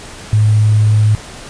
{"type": "tone with sample-and-hold", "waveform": "sine", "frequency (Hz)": 106.8, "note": "G#2", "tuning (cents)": 49, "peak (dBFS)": -7, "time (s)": [0.33, 1.15], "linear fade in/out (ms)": 0, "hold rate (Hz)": 8820, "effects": ["pink hiss -32 dBFS RMS until 1.49 s", "resampled to 22050 Hz"]}